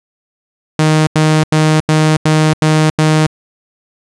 sawtooth tone bursts, 155.56 Hz, D#3, in tune, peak -4 dBFS, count 7, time 0.79-3.266 s, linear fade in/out 2 ms, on 280 ms, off 86 ms, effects resampled to 22050 Hz

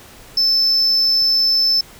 sine tone, 5274 Hz, E8, in tune, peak -10 dBFS, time 0.37-1.81 s, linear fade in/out 5 ms, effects tanh soft clip ceiling -11 dBFS + pink hiss -42 dBFS RMS until 1.99 s

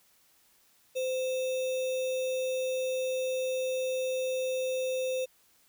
sine tone with sample-and-hold, 516 Hz, C5, 24 cents flat, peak -28 dBFS, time 0.95-5.26 s, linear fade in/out 20 ms, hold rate 3150 Hz, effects white hiss -65 dBFS RMS until 5.68 s

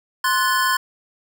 square chord, F# diminished, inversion second, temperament equal with one note detuned, 1046.5 / 1480 / 1734.8 Hz, C6 / F#6 / A6, 0 / 0 / -25 cents, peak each -20 / -23 / -24 dBFS, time 0.24-0.77 s, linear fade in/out 5 ms, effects none

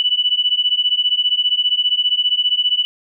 sine beating tone pair, 2960 / 2975 Hz, F#7 / F#7, 0 / +9 cents, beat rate 15 Hz, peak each -17 dBFS, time 0-2.85 s, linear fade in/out 0 ms, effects none

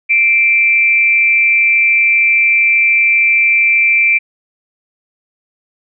sine tone with amplitude modulation, 2349 Hz, D7, in tune, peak -5 dBFS, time 0.09-4.19 s, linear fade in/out 20 ms, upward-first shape sine, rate 233 Hz, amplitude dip 55%, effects none

